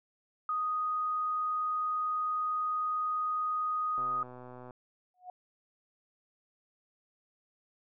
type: tone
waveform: sine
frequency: 1244.5 Hz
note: D#6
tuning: in tune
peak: -29 dBFS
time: 0.49-4.23 s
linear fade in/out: 2 ms
type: click train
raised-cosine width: 1 ms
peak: -34 dBFS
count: 92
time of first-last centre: 3.98-4.708 s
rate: 125 Hz
type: tone with exponential growth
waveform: sine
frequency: 728 Hz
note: F#5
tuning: 28 cents flat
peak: -38 dBFS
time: 5.14-5.3 s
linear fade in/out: 2 ms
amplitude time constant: 33 ms
effects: none